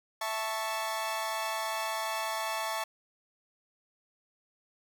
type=chord; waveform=sawtooth; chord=A major; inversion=second; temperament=equal; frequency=659.3 / 880 / 1108.7 Hz; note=E5 / A5 / C#6; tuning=0 / 0 / 0 cents; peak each=-33 / -31 / -33 dBFS; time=0.21-2.84 s; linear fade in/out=5 ms; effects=none